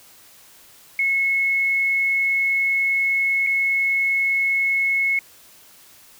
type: tone with dropouts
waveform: sine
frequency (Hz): 2185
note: C#7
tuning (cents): -26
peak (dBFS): -17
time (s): 0.99-5.19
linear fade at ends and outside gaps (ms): 2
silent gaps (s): 3.466-3.47
effects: white hiss -49 dBFS RMS until 6.19 s